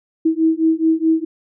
sine beating tone pair, 320 / 324.7 Hz, D#4 / E4, +49 / -26 cents, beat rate 4.7 Hz, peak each -16 dBFS, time 0.25-1.25 s, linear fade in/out 10 ms, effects none

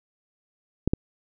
clicks, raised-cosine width 3 ms, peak -8 dBFS, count 2, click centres 0.876 / 0.935 s, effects none

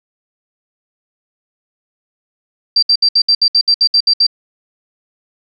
sine tone bursts, 4699 Hz, D8, in tune, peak -7 dBFS, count 12, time 2.76-4.267 s, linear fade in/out 5 ms, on 66 ms, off 65 ms, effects none

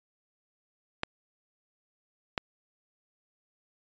clicks, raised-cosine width 0.3 ms, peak -12 dBFS, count 2, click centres 1.034 / 2.378 s, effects resampled to 16000 Hz

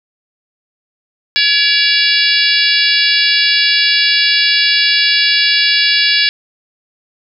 harmonic tone with a mistuned harmonic, 565 Hz, C#5, 33 cents sharp, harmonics 3 / 4 / 5 / 6 / 7 / 8 / 9, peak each -17 / -17 / -17 / -17 / -17 / -17 / -17 dBFS, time 1.36-6.29 s, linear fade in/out 0 ms, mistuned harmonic 4, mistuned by +41 cents, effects none

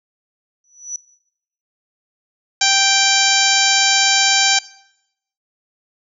sine tone with exponential growth, 5920 Hz, F#8, in tune, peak -20 dBFS, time 0.64-0.96 s, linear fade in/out 2 ms, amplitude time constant 68 ms
harmonic tone, 784 Hz, G5, in tune, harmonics 1 / 2 / 3 / 4 / 5 / 6 / 7 / 8 / 9, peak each -21 / -21 / -21 / -21 / -21 / -21 / -21 / -21 / -21 dBFS, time 2.61-4.59 s, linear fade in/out 5 ms
effects noise-tail reverb RT60 0.8 s tail -20 dB re dry

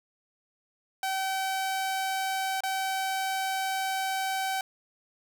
sawtooth tone with dropouts, 767 Hz, G5, 38 cents flat, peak -24 dBFS, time 1.03-4.61 s, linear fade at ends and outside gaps 2 ms, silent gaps 2.606-2.635 s, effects none

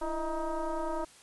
sine tone with frequency modulation, 303.9 Hz, D#4, 41 cents flat, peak -30 dBFS, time 0.01-1.05 s, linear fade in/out 10 ms, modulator 319 Hz, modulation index 2.6, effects white hiss -56 dBFS RMS until 1.22 s + resampled to 24000 Hz

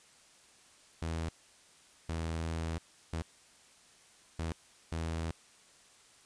sawtooth tone bursts at uneven times, 81.7 Hz, E2, 15 cents flat, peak -30 dBFS, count 5, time 1.02-1.29 / 2.09-2.78 / 3.13-3.22 / 4.39-4.52 / 4.92-5.31 s, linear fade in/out 0 ms, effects white hiss -61 dBFS RMS until 6.25 s + resampled to 22050 Hz

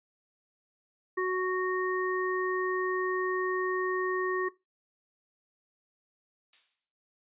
harmonic tone, 370 Hz, F#4, in tune, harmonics 1 / 3 / 5, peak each -28 / -33 / -35 dBFS, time 1.17-4.49 s, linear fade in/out 10 ms
violet noise with exponential decay, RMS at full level -41 dBFS, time 6.53-6.93 s, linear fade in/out 2 ms, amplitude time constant 86 ms
effects noise-tail reverb RT60 0.2 s tail -18 dB re dry + resampled to 8000 Hz

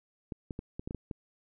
clicks, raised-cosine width 3 ms, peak -24 dBFS, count 8, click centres 0.322 / 0.508 / 0.591 / 0.795 / 0.875 / 0.909 / 0.947 / 1.112 s, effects none

